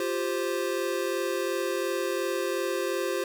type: chord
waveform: square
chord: F suspended second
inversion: none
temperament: equal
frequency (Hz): 349.2 / 392 / 523.3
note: F4 / G4 / C5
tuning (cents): 0 / 0 / 0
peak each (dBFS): -32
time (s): 0-3.24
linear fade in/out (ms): 2
effects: none